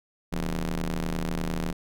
sawtooth ring-modulated tone, 80 Hz, D#2, 49 cents sharp, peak -20 dBFS, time 0.32-1.73 s, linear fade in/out 10 ms, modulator 95.8 Hz, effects none

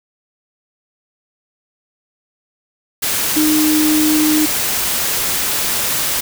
sine tone in noise, 307.1 Hz, D#4, 23 cents flat, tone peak -12 dBFS, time 3.36-4.46 s, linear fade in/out 10 ms, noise white, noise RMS -18 dBFS, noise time 3.02-6.21 s, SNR +3 dB, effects none

